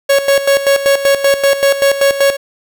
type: tone with tremolo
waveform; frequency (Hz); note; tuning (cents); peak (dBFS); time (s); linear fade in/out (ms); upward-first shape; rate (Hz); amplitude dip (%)
45% pulse; 554.4; C#5; 0; -7; 0.09-2.37; 10; square; 5.2; 70
effects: none

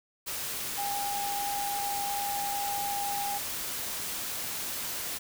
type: tone in noise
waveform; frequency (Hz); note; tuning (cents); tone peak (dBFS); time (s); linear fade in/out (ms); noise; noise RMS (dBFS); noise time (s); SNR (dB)
sine; 808; G#5; -48; -31; 0.77-3.39; 20; white; -35; 0.26-5.19; +1
effects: none

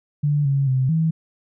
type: tone with pitch steps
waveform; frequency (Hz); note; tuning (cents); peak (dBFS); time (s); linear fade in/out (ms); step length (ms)
sine; 146.5 / 138.3 / 130.5 / 161.3; D3 / C#3 / C3 / E3; -4 / -4 / -4 / -37; -16; 0.23-1.11; 10; 220
effects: none

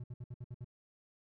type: tone bursts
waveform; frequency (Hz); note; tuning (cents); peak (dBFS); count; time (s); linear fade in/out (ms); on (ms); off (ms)
triangle; 122.4; B2; -15; -39; 7; 0-0.645; 5; 39; 62
effects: none

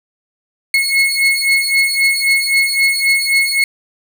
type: beating tone pair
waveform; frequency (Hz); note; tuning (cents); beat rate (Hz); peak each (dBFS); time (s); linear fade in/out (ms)
35% pulse; 2176 / 2179.8; C#7 / C#7; -33 / -30; 3.8; -13; 0.74-3.64; 2
effects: none

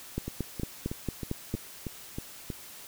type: two click trains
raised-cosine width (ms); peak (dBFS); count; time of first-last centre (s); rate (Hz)
3; -17 / -21; 7 / 8; 0.18-1.541 / 0.28-2.502; 4.41 / 3.15
effects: white hiss -47 dBFS RMS until 2.87 s

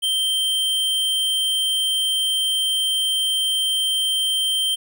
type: tone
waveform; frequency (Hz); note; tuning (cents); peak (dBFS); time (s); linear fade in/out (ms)
square; 3136; G7; 0; -19; 0.02-4.76; 20
effects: none

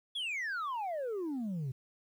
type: exponential sweep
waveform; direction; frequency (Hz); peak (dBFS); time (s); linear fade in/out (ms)
sine; down; 3456 to 123.47; -31; 0.15-1.72; 10
effects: tanh soft clip ceiling -33 dBFS + 11-bit

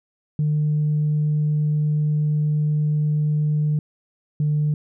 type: tone pair in turn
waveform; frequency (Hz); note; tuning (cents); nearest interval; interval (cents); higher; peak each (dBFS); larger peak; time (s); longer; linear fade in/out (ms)
sine; 150.7 / 149.88; D3 / D3; +45 / +36; unison; 9; first; -16; neither; 0.39-3.79 / 4.4-4.74; first; 2
effects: tanh soft clip ceiling -14 dBFS

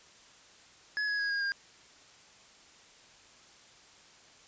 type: tone with pitch steps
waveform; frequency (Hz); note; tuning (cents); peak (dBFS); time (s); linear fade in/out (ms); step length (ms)
square; 1693 / 1671.6 / 1650.5 / 1629.7 / 1609.1; G#6 / G#6 / G#6 / G#6 / G6; +33 / +11 / -11 / -33 / +45; -30; 0.97-1.52; 0; 110
effects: white hiss -57 dBFS RMS until 4.47 s + resampled to 16000 Hz

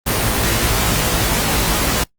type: noise with comb filter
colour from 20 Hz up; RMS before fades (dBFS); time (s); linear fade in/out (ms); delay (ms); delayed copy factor
pink; -17; 0.06-2.04; 10; 18; +0.95
effects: noise-tail reverb RT60 0.1 s tail -21 dB re dry + Opus 24 kbps

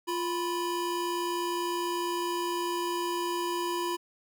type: tone pair together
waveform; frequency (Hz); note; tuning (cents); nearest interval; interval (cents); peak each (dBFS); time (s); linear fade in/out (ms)
square; 349.2 / 987.7; F4 / B5; 0 / 0; octave + tritone; 1800; -32 / -33; 0.07-3.97; 20
effects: none

